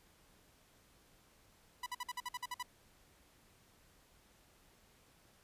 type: tone bursts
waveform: sawtooth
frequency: 987.8 Hz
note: B5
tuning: in tune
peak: -35 dBFS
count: 10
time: 1.83-2.628 s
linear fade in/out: 5 ms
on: 33 ms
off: 52 ms
effects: pink hiss -67 dBFS RMS until 5.43 s + resampled to 32000 Hz